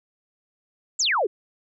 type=exponential sweep; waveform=sine; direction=down; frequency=7800 to 349.2 Hz; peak=-19 dBFS; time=0.99-1.27 s; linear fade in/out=10 ms; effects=none